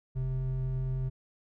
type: tone pair together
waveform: triangle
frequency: 40.95 / 130 Hz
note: E1 / C3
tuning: -11 / -11 cents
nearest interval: octave + minor sixth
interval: 2000 cents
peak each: -33 / -28 dBFS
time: 0.15-1.1 s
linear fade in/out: 20 ms
effects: none